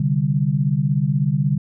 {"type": "chord", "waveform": "sine", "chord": "C suspended second", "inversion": "none", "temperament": "just", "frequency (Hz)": [130.81, 147.16, 196.22], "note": ["C3", "D3", "G3"], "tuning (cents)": [0, 4, 2], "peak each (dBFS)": [-22, -18, -23], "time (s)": [0, 1.58], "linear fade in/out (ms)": 5, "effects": []}